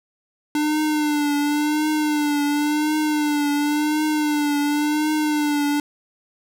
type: tone with vibrato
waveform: square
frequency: 298.2 Hz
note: D4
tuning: 27 cents sharp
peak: -19 dBFS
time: 0.55-5.8 s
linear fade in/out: 2 ms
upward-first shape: triangle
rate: 0.93 Hz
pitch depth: 57 cents each way
effects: none